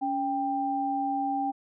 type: tone pair together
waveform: sine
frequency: 280 / 790 Hz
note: C#4 / G5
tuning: +18 / +13 cents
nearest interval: octave + tritone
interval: 1795 cents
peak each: -31 / -27 dBFS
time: 0.01-1.52 s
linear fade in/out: 20 ms
effects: none